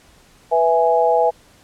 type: chord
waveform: sine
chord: E major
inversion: second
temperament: equal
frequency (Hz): 493.9 / 659.3 / 830.6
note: B4 / E5 / G#5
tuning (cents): 0 / 0 / 0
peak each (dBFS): -17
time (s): 0.51-1.31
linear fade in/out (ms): 20
effects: pink hiss -51 dBFS RMS until 1.63 s + low-pass 11000 Hz 12 dB/octave